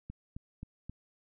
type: click train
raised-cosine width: 5 ms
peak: -29 dBFS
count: 4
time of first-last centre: 0.1-0.896 s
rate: 3.77 Hz
effects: none